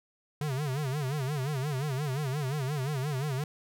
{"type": "tone with vibrato", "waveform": "square", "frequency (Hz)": 140, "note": "C#3", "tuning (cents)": 18, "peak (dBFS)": -30, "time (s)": [0.41, 3.44], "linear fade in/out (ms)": 2, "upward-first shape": "sine", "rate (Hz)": 5.7, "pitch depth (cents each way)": 160, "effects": []}